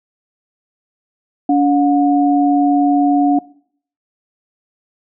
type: tone pair together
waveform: sine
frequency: 285.8 / 721 Hz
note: D4 / F#5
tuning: -47 / -45 cents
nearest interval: octave + major third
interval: 1602 cents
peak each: -11 / -15 dBFS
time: 1.49-3.39 s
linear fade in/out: 5 ms
effects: noise-tail reverb RT60 0.6 s tail -22 dB re dry